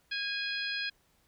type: harmonic tone with a mistuned harmonic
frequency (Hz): 830.6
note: G#5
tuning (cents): 0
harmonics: 2 / 3 / 4 / 5 / 6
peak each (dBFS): -36 / -38 / -39 / -40 / -41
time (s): 0.11-0.9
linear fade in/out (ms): 10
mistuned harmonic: 2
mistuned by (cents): -28
effects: pink hiss -69 dBFS RMS until 1.27 s